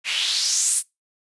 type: noise with band-pass filter sweep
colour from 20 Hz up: white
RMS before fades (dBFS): -22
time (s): 0.04-0.83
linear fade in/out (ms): 50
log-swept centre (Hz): 2400 to 10000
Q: 3.5
effects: noise-tail reverb RT60 0.2 s tail -23 dB re dry + resampled to 24000 Hz